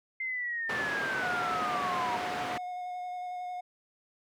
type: linear sweep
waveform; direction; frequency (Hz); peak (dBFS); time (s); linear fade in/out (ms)
sine; down; 2093 to 932.3; -31; 0.2-2.17; 5
type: band-pass noise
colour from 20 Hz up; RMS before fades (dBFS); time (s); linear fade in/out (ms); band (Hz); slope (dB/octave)
white; -36; 0.69-2.58; 5; 130 to 1700; 12
type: tone with vibrato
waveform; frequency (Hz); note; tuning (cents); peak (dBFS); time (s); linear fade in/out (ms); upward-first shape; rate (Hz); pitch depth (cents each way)
triangle; 723; F#5; -40; -33; 1.22-3.61; 10; square; 11; 10
effects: none